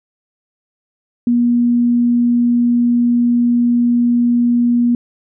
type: tone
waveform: sine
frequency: 240 Hz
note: B3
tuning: 49 cents flat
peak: -10 dBFS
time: 1.27-4.95 s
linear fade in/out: 2 ms
effects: none